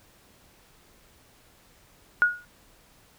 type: tone with exponential decay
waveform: sine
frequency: 1446 Hz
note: F#6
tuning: 40 cents flat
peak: -13 dBFS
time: 2.22-2.45 s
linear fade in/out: 0 ms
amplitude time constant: 49 ms
effects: pink hiss -58 dBFS RMS until 3.18 s